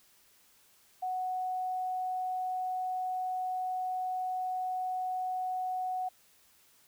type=tone; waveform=sine; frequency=740 Hz; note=F#5; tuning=in tune; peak=-31 dBFS; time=1.02-6.09 s; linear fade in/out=10 ms; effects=white hiss -64 dBFS RMS until 6.87 s